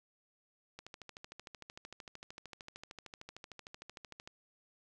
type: click train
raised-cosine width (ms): 0.2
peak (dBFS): -30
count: 47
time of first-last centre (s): 0.79-4.275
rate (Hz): 13.2
effects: none